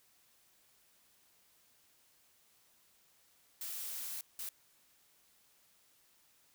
blue noise bursts at uneven times, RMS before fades -42 dBFS, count 2, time 3.61-4.21 / 4.39-4.49 s, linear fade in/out 2 ms, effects white hiss -69 dBFS RMS until 6.54 s

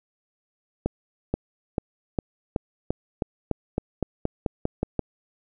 accelerating click train, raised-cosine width 2 ms, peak -10 dBFS, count 15, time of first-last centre 0.86-4.993 s, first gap 480 ms, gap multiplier 0.92, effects none

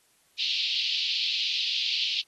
white band-pass noise, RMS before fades -28 dBFS, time 0.38-2.22 s, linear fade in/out 20 ms, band 2700 to 4500 Hz, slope 48 dB/octave, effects white hiss -65 dBFS RMS until 2.27 s + AAC 32 kbps

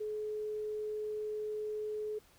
sine tone, 426.1 Hz, G#4, 44 cents sharp, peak -35 dBFS, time 0-2.19 s, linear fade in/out 10 ms, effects pink hiss -64 dBFS RMS until 2.38 s

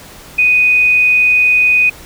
sine tone, 2489 Hz, D#7, in tune, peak -7 dBFS, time 0.38-1.9 s, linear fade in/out 10 ms, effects pink hiss -36 dBFS RMS until 2.05 s

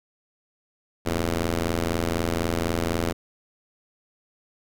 10% pulse ring-modulated tone, 84 Hz, E2, 33 cents sharp, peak -12 dBFS, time 1.05-3.13 s, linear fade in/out 20 ms, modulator 156 Hz, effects none

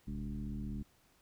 sine tone with frequency modulation, 130.81 Hz, C3, in tune, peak -37 dBFS, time 0.07-0.83 s, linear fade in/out 10 ms, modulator 75.6 Hz, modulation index 1.7, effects pink hiss -69 dBFS RMS until 1.21 s

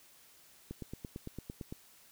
click train, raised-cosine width 3 ms, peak -28 dBFS, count 10, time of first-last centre 0.71-1.725 s, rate 8.87 Hz, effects white hiss -61 dBFS RMS until 2.11 s

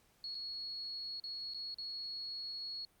sine tone with dropouts, 4339 Hz, C#8, 38 cents flat, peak -40 dBFS, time 0.24-2.85 s, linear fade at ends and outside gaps 1 ms, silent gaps 0.346-0.351 / 1.199-1.239 / 1.537-1.545 / 1.743-1.784 s, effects pink hiss -70 dBFS RMS until 3 s + Opus 48 kbps

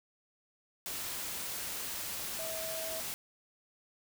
sine tone in noise, 647 Hz, E5, 32 cents flat, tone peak -40 dBFS, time 2.39-3 s, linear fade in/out 0 ms, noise white, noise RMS -39 dBFS, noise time 0.86-3.14 s, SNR -4 dB, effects none

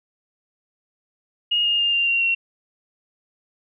sine tone with pitch steps, 2863 / 2837 / 2811 / 2785 / 2759 / 2734 Hz, F7 / F7 / F7 / F7 / F7 / F7, +42 / +27 / +11 / -5 / -22 / -37 cents, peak -17 dBFS, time 1.51-2.35 s, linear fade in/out 10 ms, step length 140 ms, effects none

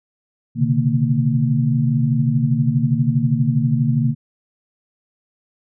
sine tone cluster, 125 / 137.2 / 149.8 / 230.8 Hz, B2 / C#3 / D3 / A#3, +21 / -17 / +35 / -17 cents, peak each -20 dBFS, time 0.55-4.15 s, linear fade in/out 50 ms, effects none

